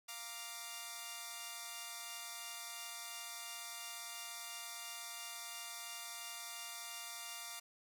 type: chord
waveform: 5% pulse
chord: Bb major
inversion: second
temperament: equal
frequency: 698.5 / 932.3 / 1174.7 Hz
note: F5 / Bb5 / D6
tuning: 0 / 0 / 0 cents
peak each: -38 / -39 / -37 dBFS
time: 0.08-7.6 s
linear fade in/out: 10 ms
effects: none

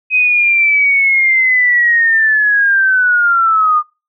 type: linear sweep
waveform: sine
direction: down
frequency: 2527 to 1208 Hz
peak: -8 dBFS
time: 0.1-3.83 s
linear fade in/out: 50 ms
effects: noise-tail reverb RT60 0.3 s tail -26 dB re dry

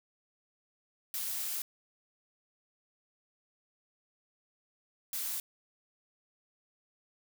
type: noise bursts at uneven times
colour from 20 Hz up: blue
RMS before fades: -36 dBFS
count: 2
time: 1.14-1.62 / 5.13-5.4 s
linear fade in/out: 2 ms
effects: none

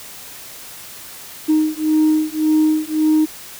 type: beating tone pair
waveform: sine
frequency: 309.4 / 311.2 Hz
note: D#4 / D#4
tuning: -10 / 0 cents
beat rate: 1.8 Hz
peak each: -15 dBFS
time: 1.48-3.26 s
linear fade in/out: 20 ms
effects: tanh soft clip ceiling -8 dBFS + white hiss -36 dBFS RMS until 3.59 s

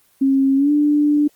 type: tone with pitch glide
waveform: sine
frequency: 270.4 to 294.9 Hz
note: C#4 to D4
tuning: -43 to +7 cents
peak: -12 dBFS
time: 0.21-1.28 s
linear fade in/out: 10 ms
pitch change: +150 cents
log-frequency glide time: 0.56-0.71 s
effects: white hiss -57 dBFS RMS until 1.35 s + Opus 24 kbps

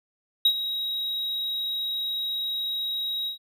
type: tone with ADSR envelope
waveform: triangle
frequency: 3817 Hz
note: A#7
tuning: 40 cents sharp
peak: -13 dBFS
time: 0.45-3.38 s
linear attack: 5 ms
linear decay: 72 ms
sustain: -12 dB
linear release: 110 ms
effects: none

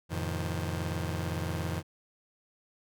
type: chord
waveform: sawtooth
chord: F dominant seventh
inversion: none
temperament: just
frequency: 87.31 / 109.13 / 130.96 / 157.15 Hz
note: F2 / A2 / C3 / Eb3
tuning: 0 / -14 / +2 / +18 cents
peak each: -30 / -36 / -36 / -32 dBFS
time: 0.09-1.83 s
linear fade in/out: 50 ms
effects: none

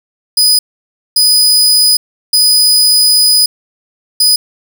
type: tone bursts at uneven times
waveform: sawtooth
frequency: 4978 Hz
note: D#8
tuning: in tune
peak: -3 dBFS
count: 4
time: 0.37-0.59 / 1.16-1.97 / 2.33-3.46 / 4.2-4.36 s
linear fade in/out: 5 ms
effects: none

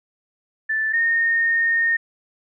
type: tone pair in turn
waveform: sine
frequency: 1760 / 1839.4 Hz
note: A6 / A#6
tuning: 0 / -24 cents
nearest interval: minor second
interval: 76 cents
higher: second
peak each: -19 / -16 dBFS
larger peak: second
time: 0.69-0.93 / 0.93-1.97 s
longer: second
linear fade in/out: 10 ms
effects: none

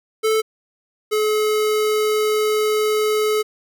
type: tone pair in turn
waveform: square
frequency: 438.2 / 427.7 Hz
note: A4 / A4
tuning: -7 / -49 cents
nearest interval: unison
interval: 42 cents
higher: first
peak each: -16 / -17 dBFS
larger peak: first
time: 0.23-0.42 / 1.11-3.43 s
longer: second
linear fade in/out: 20 ms
effects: none

